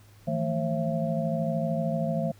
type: tone cluster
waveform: sine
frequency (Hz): 161.4 / 174.5 / 222.3 / 535 / 672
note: E3 / F3 / A3 / C5 / E5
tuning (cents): -36 / -1 / +18 / +38 / +33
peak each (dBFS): -29 / -37 / -31 / -33 / -31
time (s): 0.27-2.32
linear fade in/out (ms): 10
effects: added 103 Hz sine -52 dBFS peak until 2.39 s + pink hiss -59 dBFS RMS until 2.39 s